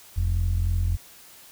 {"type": "tone pair together", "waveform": "sine", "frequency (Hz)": [43.2, 86.4], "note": ["F1", "F2"], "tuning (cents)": [-18, -18], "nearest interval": "octave", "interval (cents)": 1200, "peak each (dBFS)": [-22, -21], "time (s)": [0.16, 0.97], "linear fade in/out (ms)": 20, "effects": ["tanh soft clip ceiling -17 dBFS", "white hiss -49 dBFS RMS until 1.51 s"]}